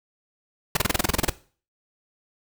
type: noise bursts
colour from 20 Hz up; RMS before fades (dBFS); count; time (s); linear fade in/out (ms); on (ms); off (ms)
pink; -20; 12; 0.75-1.298; 5; 20; 28
effects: noise-tail reverb RT60 0.4 s tail -18 dB re dry